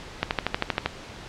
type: click train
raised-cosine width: 0.3 ms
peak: -6 dBFS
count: 9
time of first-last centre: 0.23-0.86 s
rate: 12.7 Hz
effects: pink hiss -41 dBFS RMS until 1.28 s + low-pass 5000 Hz 12 dB/octave